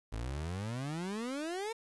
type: exponential sweep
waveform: 30% pulse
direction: up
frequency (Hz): 51.91 to 464.3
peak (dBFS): -33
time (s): 0.12-1.73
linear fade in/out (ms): 10
effects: resampled to 24000 Hz + 10-bit